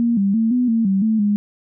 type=tone with pitch steps; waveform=sine; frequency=234.8 / 197.5 / 224.9 / 248.2 / 227 / 193.4 / 220.1 / 205.9 Hz; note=A#3 / G3 / A3 / B3 / A#3 / G3 / A3 / G#3; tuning=+13 / +13 / +38 / +9 / -46 / -23 / +1 / -15 cents; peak=-14 dBFS; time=0-1.36 s; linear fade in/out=0 ms; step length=170 ms; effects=none